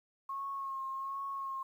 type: tone with vibrato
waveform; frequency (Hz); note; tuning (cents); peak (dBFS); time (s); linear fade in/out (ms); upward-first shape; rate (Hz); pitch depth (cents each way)
sine; 1085; C#6; -37; -36; 0.29-1.63; 5; sine; 1.3; 26
effects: 11-bit